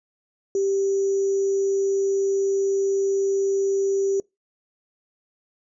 sine tone with sample-and-hold, 392 Hz, G4, in tune, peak -19 dBFS, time 0.55-4.2 s, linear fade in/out 2 ms, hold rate 6300 Hz, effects noise-tail reverb RT60 0.2 s tail -24 dB re dry + resampled to 22050 Hz

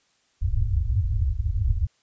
white low-pass noise, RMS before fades -23 dBFS, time 0.41-1.87 s, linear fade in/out 10 ms, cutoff 110 Hz, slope 96 dB/octave, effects white hiss -66 dBFS RMS until 2.02 s + resampled to 16000 Hz

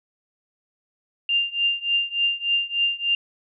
sine tone with tremolo, 2794 Hz, F7, in tune, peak -16 dBFS, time 1.29-3.15 s, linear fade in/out 2 ms, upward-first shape triangle, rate 3.4 Hz, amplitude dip 95%, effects none

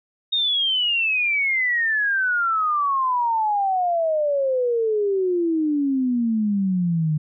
sine exponential sweep, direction down, 3729 to 150 Hz, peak -18 dBFS, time 0.32-7.18 s, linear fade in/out 10 ms, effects none

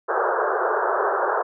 pink band-pass noise, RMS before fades -22 dBFS, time 0.08-1.43 s, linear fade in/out 20 ms, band 370 to 1600 Hz, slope 96 dB/octave, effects none

